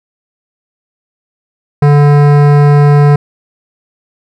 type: tone with hard clipping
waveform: sine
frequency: 145.3 Hz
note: D3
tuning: 18 cents flat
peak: -5 dBFS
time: 1.82-3.16 s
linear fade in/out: 5 ms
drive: 17 dB
effects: none